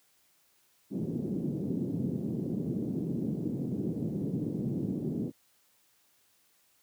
pink band-pass noise, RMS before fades -33 dBFS, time 0.9-5.32 s, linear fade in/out 50 ms, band 140 to 340 Hz, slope 24 dB/octave, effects white hiss -68 dBFS RMS until 6.82 s + high-pass 60 Hz 12 dB/octave

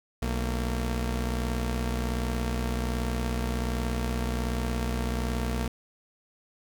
sawtooth tone pair together, 61.3 / 228.6 Hz, B1 / A#3, -12 / -34 cents, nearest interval octave + major seventh, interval 2278 cents, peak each -24 / -29 dBFS, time 0.22-5.68 s, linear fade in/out 5 ms, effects none

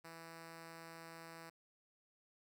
5% pulse tone, 164.81 Hz, E3, in tune, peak -40 dBFS, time 0.04-1.5 s, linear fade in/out 10 ms, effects none

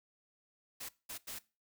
white noise bursts at uneven times, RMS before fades -44 dBFS, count 3, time 0.8-0.89 / 1.09-1.18 / 1.27-1.39 s, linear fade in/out 10 ms, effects noise-tail reverb RT60 0.3 s tail -20 dB re dry

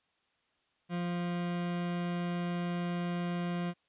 40% pulse tone, 174.8 Hz, F3, 2 cents sharp, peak -31 dBFS, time 0.89-3.74 s, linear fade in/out 50 ms, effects white hiss -74 dBFS RMS until 3.88 s + resampled to 8000 Hz

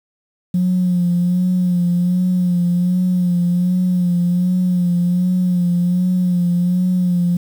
sine tone with vibrato, 178.7 Hz, F3, 40 cents sharp, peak -12 dBFS, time 0.54-7.37 s, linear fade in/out 5 ms, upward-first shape sine, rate 1.3 Hz, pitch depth 36 cents each way, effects tanh soft clip ceiling -9 dBFS + 7-bit

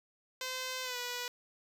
5% pulse tone with pitch glide, 514 to 489.7 Hz, C5 to B4, -31 to -15 cents, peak -25 dBFS, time 0.41-1.28 s, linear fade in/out 2 ms, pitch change -84 cents, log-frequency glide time 0.83-0.97 s, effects resampled to 32000 Hz + 10-bit

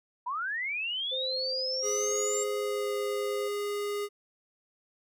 sine linear sweep, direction up, 933 to 7459 Hz, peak -30 dBFS, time 0.26-2.44 s, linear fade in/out 10 ms
sine tone, 520 Hz, C5, 11 cents flat, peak -34 dBFS, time 1.11-3.49 s, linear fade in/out 20 ms
square tone with pitch glide, 415.3 to 410.5 Hz, G#4 to G#4, 0 to -20 cents, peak -31 dBFS, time 1.82-4.09 s, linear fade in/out 50 ms, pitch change -20 cents, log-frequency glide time 2.56-2.92 s
effects none

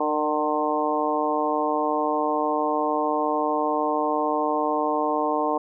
harmonic tone with a mistuned harmonic, 151.1 Hz, D3, 50 cents sharp, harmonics 2 / 3 / 4 / 5 / 6 / 7, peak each -28 / -28 / -28 / -28 / -28 / -28 dBFS, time 0-5.58 s, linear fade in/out 5 ms, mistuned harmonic 3, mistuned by +22 cents, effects none

